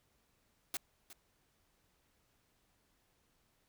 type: noise with echo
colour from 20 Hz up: white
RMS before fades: -38 dBFS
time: 0.74-0.77 s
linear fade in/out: 2 ms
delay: 360 ms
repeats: 1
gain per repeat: -15 dB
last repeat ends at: 1.13 s
effects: pink hiss -75 dBFS RMS until 3.68 s